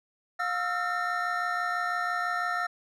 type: tone cluster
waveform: triangle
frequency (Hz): 712 / 1311 / 1377 / 1815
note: F5 / E6 / F6 / A#6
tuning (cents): +33 / -10 / -25 / -47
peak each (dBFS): -31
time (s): 0.39-2.67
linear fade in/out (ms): 10
effects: none